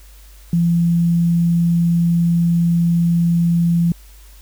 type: tone with quantisation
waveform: sine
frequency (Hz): 170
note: F3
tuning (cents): -46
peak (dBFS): -12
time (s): 0.53-3.92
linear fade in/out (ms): 2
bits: 7
effects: added 50 Hz sine -40 dBFS peak until 4.41 s + white hiss -49 dBFS RMS until 4.41 s